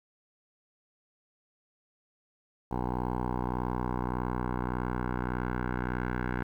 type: tone with low-pass filter sweep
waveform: 10% pulse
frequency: 61.7 Hz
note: B1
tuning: 1 cent flat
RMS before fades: -32 dBFS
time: 2.71-6.43 s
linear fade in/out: 5 ms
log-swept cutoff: 870 to 1600 Hz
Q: 2.7
effects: 10-bit